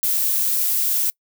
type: noise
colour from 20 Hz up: violet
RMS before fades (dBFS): -20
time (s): 0.03-1.1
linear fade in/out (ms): 0
effects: noise-tail reverb RT60 0.1 s tail -26 dB re dry